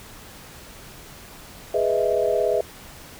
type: chord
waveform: sine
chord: E major seventh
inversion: first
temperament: equal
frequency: 415.3 / 493.9 / 622.3 / 659.3 Hz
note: G#4 / B4 / D#5 / E5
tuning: 0 / 0 / 0 / 0 cents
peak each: -24 dBFS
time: 1.74-2.61 s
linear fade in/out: 5 ms
effects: pink hiss -43 dBFS RMS until 3.19 s